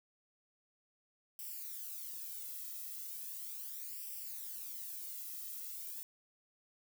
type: noise with flanger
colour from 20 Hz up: violet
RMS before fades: -45 dBFS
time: 1.39-6.03 s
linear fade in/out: 0 ms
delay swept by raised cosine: 0.37 to 1.57 ms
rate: 0.37 Hz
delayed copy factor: +0.75
effects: none